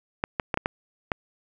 clicks, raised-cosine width 0.5 ms, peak -9 dBFS, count 6, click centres 0.239 / 0.398 / 0.542 / 0.574 / 0.659 / 1.118 s, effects none

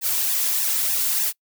blue noise with flanger, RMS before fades -22 dBFS, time 0.01-1.33 s, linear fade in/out 50 ms, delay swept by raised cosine 1.1 to 3 ms, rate 3.3 Hz, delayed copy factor +0.95, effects noise-tail reverb RT60 0.1 s tail -25 dB re dry

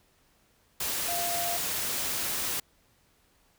sine tone in noise, 694 Hz, F5, 11 cents flat, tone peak -32 dBFS, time 1.08-1.57 s, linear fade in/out 5 ms, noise white, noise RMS -31 dBFS, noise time 0.8-2.6 s, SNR -4 dB, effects pink hiss -66 dBFS RMS until 3.58 s

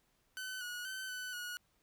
sawtooth tone with pitch steps, 1517 / 1456 / 1531 / 1500 / 1453 Hz, F#6 / F#6 / G6 / F#6 / F#6, +43 / -28 / -41 / +23 / -32 cents, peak -37 dBFS, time 0.37-1.57 s, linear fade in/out 0 ms, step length 240 ms, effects pink hiss -75 dBFS RMS until 1.82 s

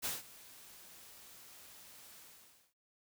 white noise with ADSR envelope, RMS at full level -36 dBFS, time 0.02-2.74 s, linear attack 32 ms, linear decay 170 ms, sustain -20 dB, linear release 560 ms, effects none

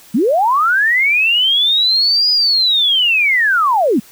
sine linear two-way sweep, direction up then down, 187.5 to 4978 to 187.5 Hz, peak -10 dBFS, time 0.14-4 s, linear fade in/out 10 ms, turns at 2.31 s, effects white hiss -43 dBFS RMS until 4.11 s

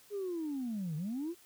sine linear two-way sweep, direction down then up, 420.5 to 146.4 to 361.3 Hz, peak -33 dBFS, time 0.1-1.35 s, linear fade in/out 50 ms, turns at 0.96 s, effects tanh soft clip ceiling -31 dBFS + white hiss -61 dBFS RMS until 1.45 s

